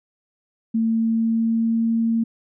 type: tone with pitch glide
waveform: sine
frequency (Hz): 225.5 to 228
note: A3 to A#3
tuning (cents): +43 to -38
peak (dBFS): -17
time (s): 0.74-2.24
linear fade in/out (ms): 10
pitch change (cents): +19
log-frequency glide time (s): 0.91-1.86
effects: none